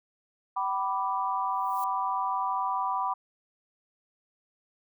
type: chord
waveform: sine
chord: G major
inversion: none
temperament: equal with one note detuned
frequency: 767.4 / 987.8 / 1174.7 Hz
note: G5 / B5 / D6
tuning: -37 / 0 / 0 cents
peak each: -32 / -29 / -32 dBFS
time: 0.56-3.14 s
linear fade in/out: 10 ms
type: noise with exponential growth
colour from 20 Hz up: violet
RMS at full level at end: -41 dBFS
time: 1.45-1.84 s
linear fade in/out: 0 ms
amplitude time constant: 83 ms
effects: none